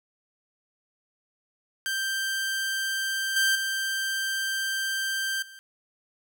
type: tone with level steps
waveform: sawtooth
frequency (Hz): 1571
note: G6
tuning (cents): +3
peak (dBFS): -23 / -17 / -23 / -41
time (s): 1.86-5.59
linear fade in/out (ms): 0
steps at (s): 3.36 / 3.55 / 5.42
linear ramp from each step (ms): 5
effects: none